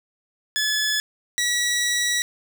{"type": "tone pair in turn", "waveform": "15% pulse", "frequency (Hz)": [1715, 1931.5], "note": ["A6", "B6"], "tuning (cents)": [-45, -39], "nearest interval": "major second", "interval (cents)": 206, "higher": "second", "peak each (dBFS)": -14, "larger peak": "neither", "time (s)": [[0.56, 1], [1.38, 2.22]], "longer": "second", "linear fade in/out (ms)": 0, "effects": []}